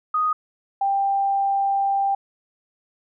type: tone pair in turn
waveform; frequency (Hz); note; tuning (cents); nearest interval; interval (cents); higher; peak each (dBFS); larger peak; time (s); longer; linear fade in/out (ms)
sine; 1244.5 / 790.1; D#6 / G5; 0 / +13; minor sixth; 787; first; -18; neither; 0.14-0.33 / 0.81-2.15; second; 5
effects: none